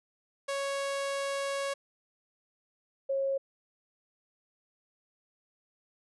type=tone pair in turn; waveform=sawtooth / sine; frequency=554.4 / 544.2 Hz; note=C#5 / C#5; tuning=0 / -32 cents; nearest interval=unison; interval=32 cents; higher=first; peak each=-27 dBFS; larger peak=neither; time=0.48-1.74 / 3.09-3.38 s; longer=first; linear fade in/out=10 ms; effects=resampled to 24000 Hz